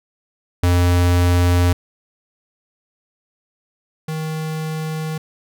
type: tone pair in turn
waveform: square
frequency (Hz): 88.3 / 157.33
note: F2 / D#3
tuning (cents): +20 / +20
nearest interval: minor seventh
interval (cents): 1000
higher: second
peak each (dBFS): -13 / -23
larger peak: first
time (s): 0.63-1.73 / 4.08-5.18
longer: neither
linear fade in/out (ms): 5
effects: none